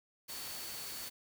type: tone in noise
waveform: sine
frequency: 4469 Hz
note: C#8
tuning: 13 cents sharp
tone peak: -49 dBFS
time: 0.28-1.1 s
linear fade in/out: 20 ms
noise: white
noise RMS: -44 dBFS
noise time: 0.28-1.1 s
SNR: -8 dB
effects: none